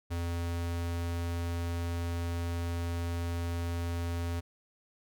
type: tone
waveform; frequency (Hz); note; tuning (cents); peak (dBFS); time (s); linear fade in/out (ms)
square; 85.4; F2; -38; -32; 0.1-4.41; 20
effects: none